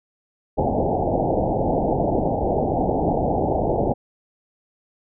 white low-pass noise, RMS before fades -21 dBFS, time 0.57-3.94 s, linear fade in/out 20 ms, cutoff 840 Hz, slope 96 dB/octave, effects none

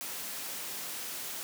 white noise, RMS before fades -39 dBFS, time 0.01-1.43 s, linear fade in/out 0 ms, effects high-pass 150 Hz 12 dB/octave

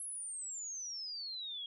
sine exponential sweep, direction down, 11000 to 3246 Hz, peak -40 dBFS, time 0-1.66 s, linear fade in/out 2 ms, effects none

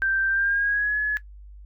sine tone with pitch glide, 1568 to 1700.1 Hz, G6 to G#6, 0 to +40 cents, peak -20 dBFS, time 0.02-1.17 s, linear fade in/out 0 ms, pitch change +140 cents, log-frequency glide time 0.29-0.98 s, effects noise-tail reverb RT60 0.1 s tail -17 dB re dry + added 50 Hz sine -41 dBFS peak until 1.65 s

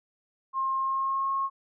sine tone with pitch glide, 1066 to 1085.3 Hz, C6 to C#6, +32 to -37 cents, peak -25 dBFS, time 0.53-1.5 s, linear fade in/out 50 ms, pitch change +31 cents, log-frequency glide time 0.78-1.31 s, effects none

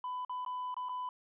triangle tone with dropouts, 1000 Hz, B5, 21 cents sharp, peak -33 dBFS, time 0.04-1.09 s, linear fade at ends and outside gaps 2 ms, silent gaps 0.249-0.295 / 0.449-0.462 / 0.743-0.766 / 0.887-0.893 s, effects tanh soft clip ceiling -30 dBFS + resampled to 8000 Hz

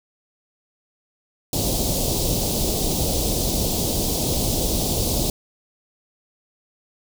pink band-stop noise, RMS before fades -22 dBFS, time 1.53-5.3 s, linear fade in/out 2 ms, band 700 to 3700 Hz, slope 24 dB/octave, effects none

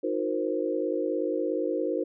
sine chord, C half-diminished seventh, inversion first, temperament equal with one note detuned, 311.1 / 361.5 / 466.2 / 523.3 Hz, Eb4 / Gb4 / Bb4 / C5, 0 / -40 / 0 / 0 cents, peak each -31 dBFS, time 0.03-2.04 s, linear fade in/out 10 ms, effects none

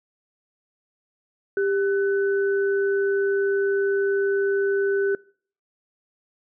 sine tone pair together, 395.7 / 1500 Hz, G4 / F#6, +16 / +23 cents, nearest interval octave + major seventh, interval 2307 cents, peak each -20 / -28 dBFS, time 1.57-5.15 s, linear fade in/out 2 ms, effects noise-tail reverb RT60 0.5 s tail -24 dB re dry

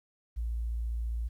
sine tone, 57.4 Hz, A#1, 26 cents flat, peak -30 dBFS, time 0.36-1.29 s, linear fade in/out 20 ms, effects 11-bit

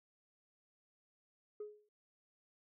sine tone with exponential decay, 420 Hz, G#4, 19 cents sharp, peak -38 dBFS, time 1.6-1.89 s, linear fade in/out 5 ms, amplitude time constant 61 ms, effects tanh soft clip ceiling -39 dBFS

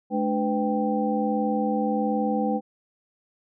sine tone cluster, 214.5 / 295.8 / 501 / 784 Hz, A3 / D4 / B4 / G5, -44 / +13 / +25 / 0 cents, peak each -25 / -29 / -28 / -28 dBFS, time 0.1-2.61 s, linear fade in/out 50 ms, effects none

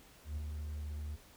triangle tone with ADSR envelope, 75.1 Hz, D2, 39 cents sharp, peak -32 dBFS, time 0.24-1.17 s, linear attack 130 ms, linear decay 14 ms, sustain -4 dB, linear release 27 ms, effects tanh soft clip ceiling -28 dBFS + pink hiss -60 dBFS RMS until 1.36 s

